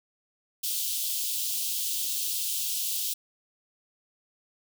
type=high-pass noise; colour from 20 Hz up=white; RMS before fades=-30 dBFS; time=0.63-3.14 s; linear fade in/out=10 ms; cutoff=2900 Hz; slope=48 dB/octave; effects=none